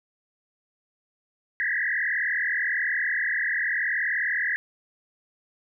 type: tone with frequency modulation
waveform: sine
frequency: 1817 Hz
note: A#6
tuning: 45 cents flat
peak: -23 dBFS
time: 1.6-4.56 s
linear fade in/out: 0 ms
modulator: 40.5 Hz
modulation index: 4.8
effects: none